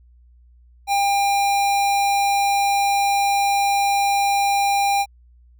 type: tone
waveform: square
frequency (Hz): 800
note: G5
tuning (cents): +35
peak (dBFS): -17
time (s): 0.87-5.06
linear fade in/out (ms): 50
effects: added 60 Hz sine -48 dBFS peak until 5.59 s